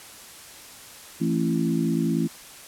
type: harmonic tone with a mistuned harmonic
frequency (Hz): 55.7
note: A1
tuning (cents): +22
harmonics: 3 / 4 / 5 / 6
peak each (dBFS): -25 / -26 / -27 / -28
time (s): 1.2-2.28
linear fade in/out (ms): 20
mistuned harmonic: 5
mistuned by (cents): -32
effects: white hiss -44 dBFS RMS until 2.67 s + low-pass 12000 Hz 12 dB/octave